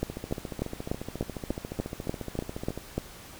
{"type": "two click trains", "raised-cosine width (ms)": 2, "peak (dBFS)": [-21, -14], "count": [39, 11], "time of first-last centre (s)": [[0.1, 2.776], [0.03, 2.98]], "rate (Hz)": [14.2, 3.39], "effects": ["pink hiss -47 dBFS RMS until 3.39 s"]}